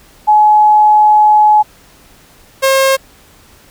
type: tone pair in turn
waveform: sine / sawtooth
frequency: 848 / 536.4 Hz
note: G#5 / C5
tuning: +36 / +43 cents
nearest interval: minor sixth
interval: 793 cents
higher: first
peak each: -4 dBFS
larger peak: neither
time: 0.27-1.63 / 2.62-2.97 s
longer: first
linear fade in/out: 20 ms
effects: pink hiss -44 dBFS RMS until 3.7 s